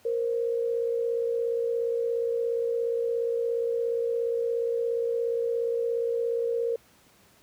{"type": "tone pair together", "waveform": "sine", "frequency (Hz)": [466.2, 523.3], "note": ["A#4", "C5"], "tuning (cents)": [0, 0], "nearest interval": "major second", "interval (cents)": 200, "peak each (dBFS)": [-25, -33], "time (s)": [0.05, 6.76], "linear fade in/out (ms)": 5, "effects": ["pink hiss -59 dBFS RMS until 7.42 s", "high-pass 80 Hz 12 dB/octave"]}